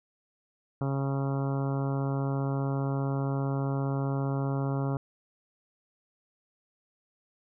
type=harmonic tone; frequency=137.3 Hz; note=C#3; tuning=16 cents flat; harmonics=1 / 2 / 3 / 4 / 5 / 6 / 7 / 8 / 9 / 10; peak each=-28 / -34 / -38 / -40 / -42 / -44 / -45 / -46 / -47 / -48 dBFS; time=0.81-4.97 s; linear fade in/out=2 ms; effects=none